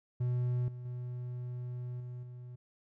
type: tone with level steps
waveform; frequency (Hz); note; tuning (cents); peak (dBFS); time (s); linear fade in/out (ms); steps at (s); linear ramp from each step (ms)
triangle; 123.47; B2; 0; -27 / -39 / -35 / -38 / -42; 0.2-2.56; 10; 0.68 / 0.85 / 2 / 2.23; 2
effects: none